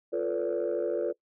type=chord; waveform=sine; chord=B half-diminished seventh; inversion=second; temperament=equal with one note detuned; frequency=349.2 / 440 / 493.9 / 574.6 Hz; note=F4 / A4 / B4 / D5; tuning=0 / 0 / 0 / -38 cents; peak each=-31 dBFS; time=0.12-1.13 s; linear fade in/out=20 ms; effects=noise-tail reverb RT60 0.1 s tail -22 dB re dry + tanh soft clip ceiling -21 dBFS